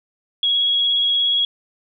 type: tone with vibrato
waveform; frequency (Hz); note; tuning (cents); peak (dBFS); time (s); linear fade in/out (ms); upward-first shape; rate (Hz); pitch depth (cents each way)
sine; 3322; G#7; 0; -15; 0.43-1.45; 2; sine; 17; 14
effects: none